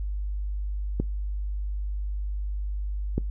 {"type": "clicks", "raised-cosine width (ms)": 3, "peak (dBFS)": -12, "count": 2, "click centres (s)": [1, 3.18], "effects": ["noise-tail reverb RT60 0.2 s tail -24 dB re dry", "added 50 Hz sine -27 dBFS peak until 3.3 s"]}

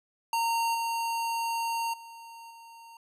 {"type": "tone with level steps", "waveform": "square", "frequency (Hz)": 921, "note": "A#5", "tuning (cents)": -21, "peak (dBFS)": [-26, -29, -45, -48], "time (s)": [0.33, 2.97], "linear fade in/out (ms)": 2, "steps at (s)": [0.74, 1.93, 2.5], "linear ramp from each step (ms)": 10, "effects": ["resampled to 32000 Hz"]}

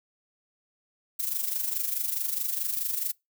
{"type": "noise with amplitude modulation", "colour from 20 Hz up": "violet", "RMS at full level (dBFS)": -27, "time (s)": [1.19, 3.12], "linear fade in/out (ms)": 10, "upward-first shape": "sine", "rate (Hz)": 24.7, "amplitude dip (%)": 65, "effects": ["noise-tail reverb RT60 0.2 s tail -25 dB re dry"]}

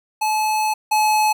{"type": "tone pair in turn", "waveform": "square", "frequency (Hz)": [861, 856.7], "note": ["A5", "A5"], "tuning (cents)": [-38, -46], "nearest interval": "unison", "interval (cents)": 8, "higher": "first", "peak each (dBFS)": [-18, -15], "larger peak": "second", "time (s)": [[0.21, 0.74], [0.91, 1.33]], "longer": "first", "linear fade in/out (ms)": 10, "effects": []}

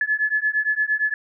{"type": "beating tone pair", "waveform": "sine", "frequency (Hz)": [1713, 1721.7], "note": ["A6", "A6"], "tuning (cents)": [-47, -38], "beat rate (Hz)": 8.7, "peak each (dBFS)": -22, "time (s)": [0.01, 1.14], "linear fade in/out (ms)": 2, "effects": []}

